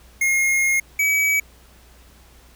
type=tone pair in turn; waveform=square; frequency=2146 / 2280 Hz; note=C7 / C#7; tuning=+43 / +48 cents; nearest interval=minor second; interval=105 cents; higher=second; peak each=-17 dBFS; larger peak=neither; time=0.21-0.8 / 0.99-1.4 s; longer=first; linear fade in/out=5 ms; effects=added 60 Hz sine -49 dBFS peak until 2.55 s + pink hiss -52 dBFS RMS until 2.55 s